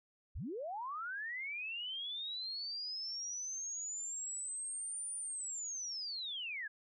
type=linear two-way sweep; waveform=sine; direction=up then down; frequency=33.4 to 9397 to 1617 Hz; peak=-39 dBFS; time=0.35-6.68 s; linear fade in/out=10 ms; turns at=5.15 s; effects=none